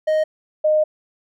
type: tone pair in turn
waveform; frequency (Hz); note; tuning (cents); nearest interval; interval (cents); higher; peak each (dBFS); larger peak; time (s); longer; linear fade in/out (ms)
triangle / sine; 622.3 / 615.2; D#5 / D#5; 0 / -20; unison; 20; first; -13; neither; 0.07-0.24 / 0.64-0.84; second; 10
effects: none